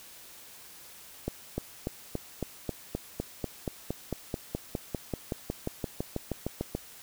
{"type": "accelerating click train", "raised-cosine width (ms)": 2, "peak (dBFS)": -17, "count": 27, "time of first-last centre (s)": [1.28, 6.75], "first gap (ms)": 300, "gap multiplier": 0.97, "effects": ["white hiss -50 dBFS RMS until 7.02 s"]}